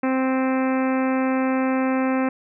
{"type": "harmonic tone", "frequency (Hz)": 261.6, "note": "C4", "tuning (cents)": 0, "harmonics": [1, 2, 3, 4, 5, 6, 7, 8, 9, 10], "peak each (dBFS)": [-20, -26, -30, -32, -34, -36, -37, -38, -39, -40], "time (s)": [0.03, 2.29], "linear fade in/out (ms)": 5, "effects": []}